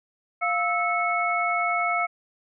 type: tone cluster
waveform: sine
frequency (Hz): 699 / 1308 / 2198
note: F5 / E6 / C#7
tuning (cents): +1 / -14 / -15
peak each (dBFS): -26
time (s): 0.41-2.07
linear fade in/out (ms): 20
effects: none